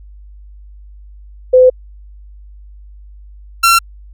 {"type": "tone pair in turn", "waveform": ["sine", "sawtooth"], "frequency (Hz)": [509, 1358.9], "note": ["C5", "F6"], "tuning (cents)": [-48, -48], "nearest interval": "octave + perfect fourth", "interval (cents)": 1700, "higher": "second", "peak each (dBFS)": -3, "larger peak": "neither", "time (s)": [[1.53, 1.7], [3.63, 3.79]], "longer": "first", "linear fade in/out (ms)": 10, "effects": ["added 50 Hz sine -34 dBFS peak until 4.13 s"]}